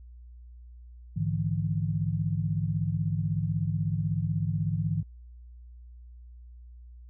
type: tone cluster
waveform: sine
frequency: 103.9 / 149.2 / 165.4 Hz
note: G#2 / D3 / E3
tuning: +1 / +28 / +6 cents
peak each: -30 dBFS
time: 1.16-5.03 s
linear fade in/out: 10 ms
effects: added 60 Hz sine -45 dBFS peak until 7.09 s